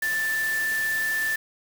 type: tone in noise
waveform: sine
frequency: 1764 Hz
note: A6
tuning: 4 cents sharp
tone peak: -23 dBFS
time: 0.02-1.36 s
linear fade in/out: 5 ms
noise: white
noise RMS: -35 dBFS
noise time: 0.02-1.36 s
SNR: +9 dB
effects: none